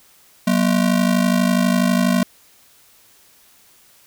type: ring-modulated tone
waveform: square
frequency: 213.2 Hz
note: G#3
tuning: 46 cents sharp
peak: -12 dBFS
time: 0.47-2.23 s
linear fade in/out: 0 ms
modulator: 26.1 Hz
effects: white hiss -52 dBFS RMS until 4.06 s